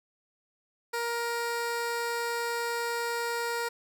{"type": "tone", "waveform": "15% pulse", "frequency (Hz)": 470, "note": "A#4", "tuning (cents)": 14, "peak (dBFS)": -23, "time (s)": [0.93, 3.69], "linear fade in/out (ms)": 10, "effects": []}